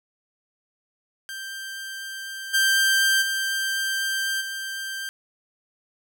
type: tone with level steps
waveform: sawtooth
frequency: 1574 Hz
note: G6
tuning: 7 cents sharp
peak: -29 / -14 / -20 / -26 dBFS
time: 1.29-5.09 s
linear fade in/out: 0 ms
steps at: 2.53 / 3.21 / 4.4 s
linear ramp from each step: 20 ms
effects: none